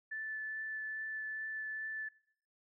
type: tone with vibrato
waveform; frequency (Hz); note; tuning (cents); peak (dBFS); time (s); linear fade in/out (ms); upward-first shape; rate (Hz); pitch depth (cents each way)
sine; 1750; A6; -10; -38; 0.11-2.09; 10; triangle; 2.4; 9
effects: noise-tail reverb RT60 0.6 s tail -19 dB re dry